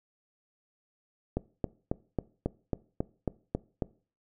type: click train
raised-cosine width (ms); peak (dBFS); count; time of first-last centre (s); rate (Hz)
2; -15; 10; 1.37-3.822; 3.67
effects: noise-tail reverb RT60 0.4 s tail -21 dB re dry